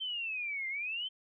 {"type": "exponential two-way sweep", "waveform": "sine", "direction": "down then up", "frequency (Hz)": [3136, 2077, 3136], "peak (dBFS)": -34, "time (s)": [0, 1.09], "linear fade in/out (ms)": 20, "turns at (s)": 0.68, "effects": []}